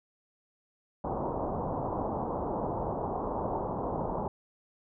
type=low-pass noise; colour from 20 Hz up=white; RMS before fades=-33 dBFS; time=1.04-4.28 s; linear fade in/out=2 ms; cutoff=990 Hz; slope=48 dB/octave; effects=none